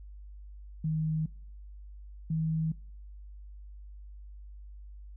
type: tone pair in turn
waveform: sine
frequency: 157.3 / 159.77 Hz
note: D#3 / D#3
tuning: +19 / +46 cents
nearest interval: unison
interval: 27 cents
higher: second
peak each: -27 dBFS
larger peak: neither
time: 0.84-1.26 / 2.3-2.72 s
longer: neither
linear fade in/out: 5 ms
effects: noise-tail reverb RT60 0.5 s tail -23 dB re dry + added 50 Hz sine -44 dBFS peak until 5.16 s